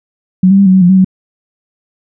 sine tone with pitch steps, 185.4 / 195.2 / 198.3 / 186.6 / 189 / 176.3 / 189.8 / 187.2 Hz, F#3 / G3 / G3 / F#3 / F#3 / F3 / F#3 / F#3, +4 / -7 / +20 / +15 / +37 / +17 / +44 / +20 cents, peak -3 dBFS, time 0.43-1.046 s, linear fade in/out 5 ms, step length 77 ms, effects none

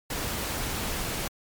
pink noise, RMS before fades -31 dBFS, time 0.1-1.28 s, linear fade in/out 5 ms, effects MP3 96 kbps

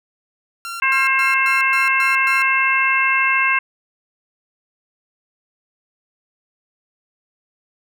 sawtooth tone bursts, 1372 Hz, F6, 31 cents flat, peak -23 dBFS, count 7, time 0.65-2.42 s, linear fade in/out 0 ms, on 150 ms, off 120 ms
harmonic tone, 533 Hz, C5, 32 cents sharp, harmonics 2 / 3 / 4 / 5, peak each -20 / -20 / -19 / -19 dBFS, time 0.82-3.59 s, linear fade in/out 5 ms
effects none

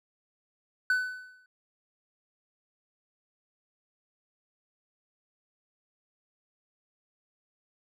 triangle tone with exponential decay, 1503 Hz, F#6, 27 cents sharp, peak -19 dBFS, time 0.9-1.46 s, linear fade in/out 2 ms, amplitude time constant 120 ms, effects none

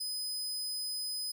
sawtooth tone, 5020 Hz, D#8, 15 cents sharp, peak -32 dBFS, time 0-1.32 s, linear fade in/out 10 ms, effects none

